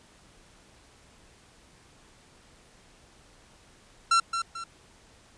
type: tone with echo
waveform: 45% pulse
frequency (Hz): 1356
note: E6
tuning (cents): +49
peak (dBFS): -19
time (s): 4.11-4.2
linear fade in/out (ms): 5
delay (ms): 220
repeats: 2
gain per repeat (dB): -8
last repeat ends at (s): 4.64
effects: pink hiss -57 dBFS RMS until 5.37 s + resampled to 22050 Hz